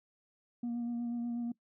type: tone with vibrato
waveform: sine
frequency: 237.5 Hz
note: A#3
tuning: 33 cents sharp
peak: -31 dBFS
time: 0.63-1.52 s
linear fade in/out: 5 ms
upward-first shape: sine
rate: 8.2 Hz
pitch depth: 19 cents each way
effects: noise-tail reverb RT60 0.1 s tail -21 dB re dry + tanh soft clip ceiling -32 dBFS